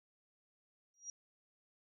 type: tone with exponential growth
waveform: sine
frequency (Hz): 5730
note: F8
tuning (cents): +44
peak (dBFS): -39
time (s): 0.94-1.1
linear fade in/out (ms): 1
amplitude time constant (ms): 33
effects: none